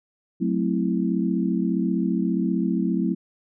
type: chord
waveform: sine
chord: F# half-diminished seventh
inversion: none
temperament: equal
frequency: 185 / 220 / 261.6 / 329.6 Hz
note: F#3 / A3 / C4 / E4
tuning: 0 / 0 / 0 / 0 cents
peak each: -24 / -26 / -27 / -27 dBFS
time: 0.4-3.15 s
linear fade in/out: 20 ms
effects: none